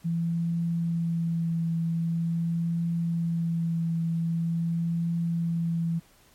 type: tone with vibrato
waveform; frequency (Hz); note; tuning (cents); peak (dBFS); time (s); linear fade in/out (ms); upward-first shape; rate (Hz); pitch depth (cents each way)
sine; 167.1; E3; +24; -24; 0.04-6; 20; triangle; 0.44; 17
effects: pink hiss -59 dBFS RMS until 6.34 s + MP3 64 kbps